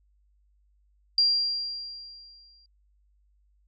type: tone with exponential decay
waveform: sine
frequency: 4760 Hz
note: D8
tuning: 22 cents sharp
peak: -17 dBFS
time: 1.18-2.66 s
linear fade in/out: 2 ms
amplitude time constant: 320 ms
effects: added 50 Hz sine -62 dBFS peak until 3.67 s